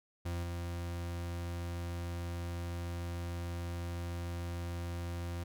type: tone with level steps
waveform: 40% pulse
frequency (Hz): 86.4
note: F2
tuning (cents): -18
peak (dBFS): -34 / -36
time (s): 0.25-5.44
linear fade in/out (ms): 10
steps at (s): 0.43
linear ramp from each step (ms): 5
effects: none